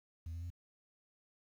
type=tone with pitch steps; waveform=sine; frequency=82.2 / 84.46 / 86.79 Hz; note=E2 / E2 / F2; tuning=-4 / +43 / -10 cents; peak=-38 dBFS; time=0.26-0.503 s; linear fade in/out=5 ms; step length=81 ms; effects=tanh soft clip ceiling -39 dBFS + 11-bit